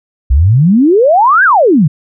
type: exponential two-way sweep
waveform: sine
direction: up then down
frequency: 59.2 to 1661.2 to 133.8 Hz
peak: -4 dBFS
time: 0.3-1.88 s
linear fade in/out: 10 ms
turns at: 1.44 s
effects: none